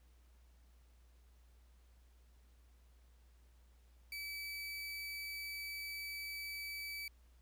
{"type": "tone", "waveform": "30% pulse", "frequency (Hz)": 2299, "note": "D7", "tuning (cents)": -37, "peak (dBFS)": -40, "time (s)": [4.12, 7.08], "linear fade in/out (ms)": 2, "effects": ["added 60 Hz sine -62 dBFS peak until 7.41 s", "pink hiss -75 dBFS RMS until 7.41 s"]}